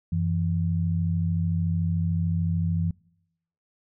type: tone pair together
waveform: sine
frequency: 92.5 / 166.06 Hz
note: F#2 / E3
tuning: 0 / +13 cents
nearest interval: minor seventh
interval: 1013 cents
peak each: -25 dBFS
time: 0.12-2.91 s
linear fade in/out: 5 ms
effects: noise-tail reverb RT60 0.8 s tail -25 dB re dry